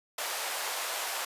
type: high-pass noise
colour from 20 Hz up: pink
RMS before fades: -34 dBFS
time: 0.18-1.25 s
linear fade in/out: 5 ms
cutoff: 580 Hz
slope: 24 dB/octave
effects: resampled to 32000 Hz